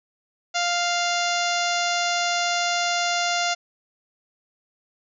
harmonic tone with a mistuned harmonic, 698.5 Hz, F5, in tune, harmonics 1 / 2 / 3 / 4 / 5 / 6 / 7 / 8 / 9 / 10, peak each -25 / -28 / -30 / -31 / -32 / -33 / -33 / -34 / -35 / -35 dBFS, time 0.54-3.55 s, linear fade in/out 20 ms, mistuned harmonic 10, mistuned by -21 cents, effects none

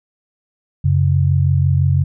sine tone pair together, 92.1 / 138 Hz, F#2 / C#3, -7 / -7 cents, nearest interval perfect fifth, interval 700 cents, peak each -14 dBFS, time 0.84-2.04 s, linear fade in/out 10 ms, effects none

